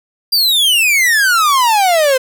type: exponential sweep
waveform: 45% pulse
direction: down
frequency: 4822 to 508 Hz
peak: -9 dBFS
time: 0.32-2.18 s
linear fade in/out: 10 ms
effects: none